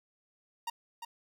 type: tone with echo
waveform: 45% pulse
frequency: 932.3 Hz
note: A#5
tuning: in tune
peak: -33 dBFS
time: 0.67-0.7 s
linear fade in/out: 5 ms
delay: 350 ms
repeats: 1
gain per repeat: -7 dB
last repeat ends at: 1.05 s
effects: none

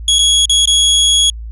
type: tone with dropouts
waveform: sawtooth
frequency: 3336 Hz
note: G#7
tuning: 7 cents sharp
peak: -5 dBFS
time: 0.08-1.3 s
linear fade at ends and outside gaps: 2 ms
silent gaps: 0.186-0.19 / 0.456-0.495 / 0.656-0.674 s
effects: added 56 Hz sine -24 dBFS peak until 1.51 s + resampled to 24000 Hz

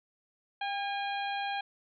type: harmonic tone with a mistuned harmonic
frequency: 813 Hz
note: G#5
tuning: 37 cents flat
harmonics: 1 / 2 / 3 / 4 / 5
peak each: -33 / -39 / -41 / -42 / -47 dBFS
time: 0.61-1.61 s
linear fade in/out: 5 ms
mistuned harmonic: 1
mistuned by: -32 cents
effects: none

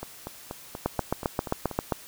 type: two click trains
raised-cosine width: 1 ms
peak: -20 / -10 dBFS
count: 8 / 9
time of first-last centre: 0.03-1.713 / 0.86-1.922 s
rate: 4.16 / 7.53 Hz
effects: white hiss -47 dBFS RMS until 2.07 s

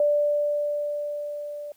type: tone with level ramp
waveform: sine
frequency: 587.3 Hz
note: D5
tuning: in tune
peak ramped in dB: -17 to -33 dBFS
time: 0-1.72 s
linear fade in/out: 2 ms
effects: white hiss -62 dBFS RMS until 1.76 s

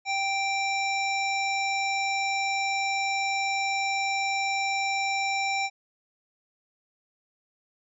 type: harmonic tone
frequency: 784 Hz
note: G5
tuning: in tune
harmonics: 1 / 3 / 5 / 7 / 9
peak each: -28 / -28 / -38 / -37 / -40 dBFS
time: 0.05-5.7 s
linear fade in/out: 50 ms
effects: none

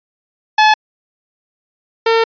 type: tone pair in turn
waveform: sawtooth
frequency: 859 / 454 Hz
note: A5 / A#4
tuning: -42 / -46 cents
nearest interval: major seventh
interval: 1104 cents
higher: first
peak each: -3 / -6 dBFS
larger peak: first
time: 0.58-0.74 / 2.06-2.24 s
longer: second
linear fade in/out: 5 ms
effects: resampled to 11025 Hz

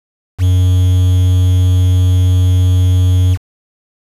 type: tone with quantisation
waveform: triangle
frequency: 91.5 Hz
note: F#2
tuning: 19 cents flat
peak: -5 dBFS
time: 0.38-3.38 s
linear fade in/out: 50 ms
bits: 5
effects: resampled to 32000 Hz

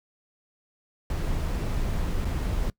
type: noise with dropouts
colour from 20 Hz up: brown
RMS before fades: -27 dBFS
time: 1.1-2.7 s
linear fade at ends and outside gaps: 2 ms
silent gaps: 2.248-2.252 s
effects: noise-tail reverb RT60 0.1 s tail -22 dB re dry

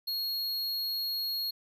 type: tone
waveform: square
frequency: 4301 Hz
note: C8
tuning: 47 cents sharp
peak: -31 dBFS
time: 0.07-1.51 s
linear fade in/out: 10 ms
effects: none

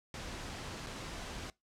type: noise with dropouts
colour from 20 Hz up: pink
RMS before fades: -43 dBFS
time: 0.14-1.5 s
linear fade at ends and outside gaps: 1 ms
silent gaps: 0.865-0.869 s
effects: noise-tail reverb RT60 0.2 s tail -22 dB re dry + low-pass 7000 Hz 12 dB/octave

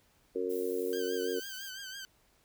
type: harmonic tone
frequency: 91.8 Hz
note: F#2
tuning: 13 cents flat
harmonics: 3 / 4 / 5 / 6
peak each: -40 / -35 / -33 / -45 dBFS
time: 0.35-1.4 s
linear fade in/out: 10 ms
type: noise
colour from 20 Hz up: violet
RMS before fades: -48 dBFS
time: 0.49-1.71 s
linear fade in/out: 20 ms
type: tone with vibrato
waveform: 15% pulse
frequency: 1559 Hz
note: G6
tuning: 10 cents flat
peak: -35 dBFS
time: 0.93-2.05 s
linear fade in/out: 0 ms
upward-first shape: triangle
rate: 6 Hz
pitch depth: 73 cents each way
effects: pink hiss -68 dBFS RMS until 2.44 s

